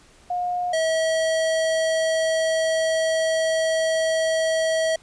sine / square tone pair in turn, 715 / 644 Hz, F5 / E5, +41 / -41 cents, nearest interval major second, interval 182 cents, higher first, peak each -22 / -20 dBFS, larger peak second, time 0.3-0.73 / 0.73-4.96 s, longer second, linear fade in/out 5 ms, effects pink hiss -53 dBFS RMS until 5.02 s + resampled to 22050 Hz

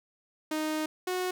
sawtooth tone pair in turn, 310 / 366 Hz, D#4 / F#4, -6 / -19 cents, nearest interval minor third, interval 287 cents, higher second, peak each -25 dBFS, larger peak neither, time 0.51-0.86 / 1.07-1.31 s, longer first, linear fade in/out 5 ms, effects none

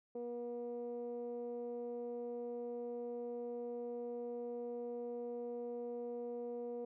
15% pulse tone with low-pass filter, 240 Hz, B3, 49 cents flat, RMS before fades -43 dBFS, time 0.15-6.85 s, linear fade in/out 5 ms, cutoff 490 Hz, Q 3.3, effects none

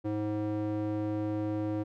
square tone with band-pass filter, 105.8 Hz, G#2, 33 cents sharp, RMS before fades -32 dBFS, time 0.04-1.84 s, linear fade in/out 20 ms, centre 370 Hz, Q 1.8, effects none

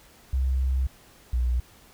sine tone pair in turn, 65.41 / 61.07 Hz, C2 / B1, 0 / -19 cents, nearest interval minor second, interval 119 cents, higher first, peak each -21 dBFS, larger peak neither, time 0.33-0.87 / 1.33-1.6 s, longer first, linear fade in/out 5 ms, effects pink hiss -54 dBFS RMS until 1.93 s

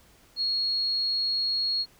sine tone, 4307 Hz, C8, 49 cents sharp, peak -24 dBFS, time 0.36-1.86 s, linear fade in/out 50 ms, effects pink hiss -58 dBFS RMS until 1.99 s

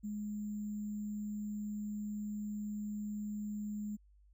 sine tone with sample-and-hold, 209 Hz, G#3, 11 cents sharp, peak -37 dBFS, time 0.03-3.97 s, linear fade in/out 20 ms, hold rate 7350 Hz, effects added 50 Hz sine -61 dBFS peak until 4.33 s

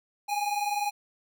square tone pair together, 818.9 / 839 Hz, G#5 / G#5, -25 / +17 cents, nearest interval unison, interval 42 cents, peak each -29 / -33 dBFS, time 0.28-0.91 s, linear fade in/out 20 ms, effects none

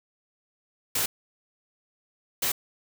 white noise bursts at uneven times, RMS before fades -26 dBFS, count 2, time 0.95-1.06 / 2.42-2.52 s, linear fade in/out 5 ms, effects none

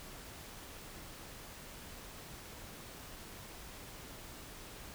silence, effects pink hiss -50 dBFS RMS until 4.94 s

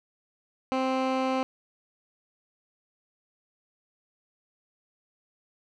15% pulse tone with low-pass filter, 261.6 Hz, C4, in tune, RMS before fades -27 dBFS, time 0.72-1.43 s, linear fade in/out 0 ms, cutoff 3400 Hz, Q 0.58, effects none

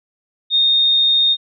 sine tone, 3683 Hz, A#7, 22 cents flat, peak -11 dBFS, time 0.5-1.37 s, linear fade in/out 50 ms, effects none

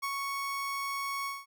30% pulse tone with ADSR envelope, 1108.7 Hz, C#6, in tune, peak -28 dBFS, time 0.02-1.46 s, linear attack 20 ms, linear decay 49 ms, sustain -2 dB, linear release 200 ms, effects none

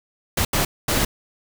pink noise bursts at uneven times, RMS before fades -20 dBFS, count 3, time 0.37-0.45 / 0.53-0.65 / 0.88-1.05 s, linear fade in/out 5 ms, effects none

